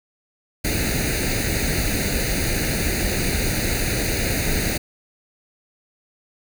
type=noise with comb filter; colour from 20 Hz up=pink; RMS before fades=-22 dBFS; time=0.64-4.78 s; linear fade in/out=10 ms; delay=0.46 ms; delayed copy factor=+0.85; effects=none